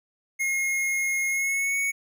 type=tone with pitch glide; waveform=square; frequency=2151 to 2224 Hz; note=C7 to C#7; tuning=+47 to +5 cents; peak=-24 dBFS; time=0.39-1.92 s; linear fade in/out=20 ms; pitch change=+58 cents; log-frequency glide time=1.28-1.77 s; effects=none